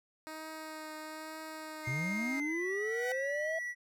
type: tone with vibrato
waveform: 10% pulse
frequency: 312.7 Hz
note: D#4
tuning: 9 cents sharp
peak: -34 dBFS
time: 0.27-2.4 s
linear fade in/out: 0 ms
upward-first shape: triangle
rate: 1.1 Hz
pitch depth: 18 cents each way
type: tone with pitch glide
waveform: triangle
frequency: 2123 to 1946.8 Hz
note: C7 to B6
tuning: +25 to -25 cents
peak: -34 dBFS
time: 1.83-3.75 s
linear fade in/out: 50 ms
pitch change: -150 cents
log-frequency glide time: 2.31-2.71 s
type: linear sweep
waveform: triangle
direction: up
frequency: 118.9 to 659.3 Hz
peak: -32 dBFS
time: 1.87-3.59 s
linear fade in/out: 5 ms
type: tone with exponential growth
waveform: sawtooth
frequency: 752 Hz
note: F#5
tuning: 28 cents sharp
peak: -33 dBFS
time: 2.61-3.12 s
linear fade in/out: 2 ms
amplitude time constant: 110 ms
effects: none